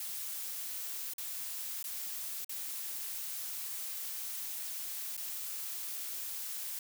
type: noise with dropouts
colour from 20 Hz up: blue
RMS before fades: -40 dBFS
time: 0-6.79 s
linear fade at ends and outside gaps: 2 ms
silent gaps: 1.136-1.181 / 1.828-1.841 / 2.446-2.493 / 5.167-5.176 s
effects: none